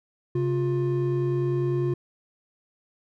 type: tone pair together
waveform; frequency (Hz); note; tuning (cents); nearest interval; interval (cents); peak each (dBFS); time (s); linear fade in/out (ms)
triangle; 134.65 / 354; C#3 / F4; -50 / +23; octave + perfect fourth; 1673; -23; 0.35-1.94; 5
effects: none

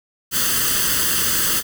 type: noise with comb filter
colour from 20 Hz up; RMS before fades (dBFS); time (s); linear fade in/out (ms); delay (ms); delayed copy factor
white; -19; 0.31-1.63; 50; 0.64; +0.75
effects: none

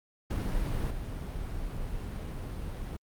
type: noise with level steps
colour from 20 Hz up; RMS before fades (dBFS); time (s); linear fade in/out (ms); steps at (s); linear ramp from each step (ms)
brown; -30 / -36; 0.3-2.97; 10; 0.9; 10
effects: Opus 48 kbps

